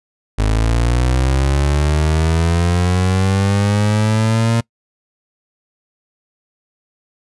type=linear sweep; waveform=30% pulse; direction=up; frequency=51.91 to 116.2 Hz; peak=-10 dBFS; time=0.38-4.61 s; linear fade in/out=10 ms; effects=noise-tail reverb RT60 0.1 s tail -24 dB re dry + resampled to 24000 Hz